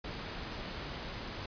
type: noise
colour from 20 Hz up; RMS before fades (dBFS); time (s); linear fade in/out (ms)
pink; -41; 0.04-1.46; 5
effects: resampled to 11025 Hz